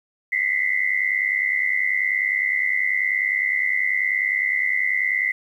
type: tone cluster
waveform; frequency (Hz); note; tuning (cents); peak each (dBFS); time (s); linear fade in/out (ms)
sine; 1955 / 2025 / 2124; B6 / B6 / C7; -18 / +43 / +25; -26 / -21 / -25; 0.32-5.32; 5
effects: 9-bit